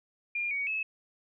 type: tone with pitch steps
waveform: sine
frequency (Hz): 2407 / 2245 / 2592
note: D7 / C#7 / E7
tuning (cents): +42 / +21 / -30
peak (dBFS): -29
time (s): 0.35-0.83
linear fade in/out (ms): 5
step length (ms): 160
effects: none

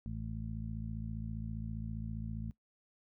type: harmonic tone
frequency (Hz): 55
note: A1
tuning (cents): 0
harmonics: 1 / 2 / 3 / 4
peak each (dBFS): -42 / -42 / -46 / -44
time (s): 0.06-2.51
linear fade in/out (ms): 0
effects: noise-tail reverb RT60 0.1 s tail -19 dB re dry

